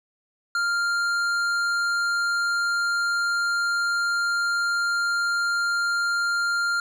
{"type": "tone with hard clipping", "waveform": "sine", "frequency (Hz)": 1396.9, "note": "F6", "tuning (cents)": 0, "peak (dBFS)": -23, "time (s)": [0.55, 6.8], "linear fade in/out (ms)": 2, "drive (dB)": 10, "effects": []}